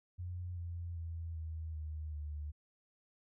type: tone with pitch steps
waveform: sine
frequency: 89 / 85.92 / 82.94 / 80.07 / 77.3 / 74.62 Hz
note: F2 / F2 / E2 / E2 / D#2 / D2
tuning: +33 / -28 / +11 / -50 / -11 / +28 cents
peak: -39 dBFS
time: 0.18-2.52 s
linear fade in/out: 20 ms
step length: 390 ms
effects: none